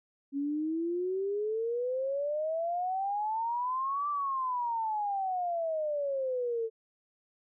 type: exponential two-way sweep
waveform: sine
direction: up then down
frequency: 275 to 1177 to 442.8 Hz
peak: -29 dBFS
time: 0.32-6.7 s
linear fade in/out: 50 ms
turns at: 4.09 s
effects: none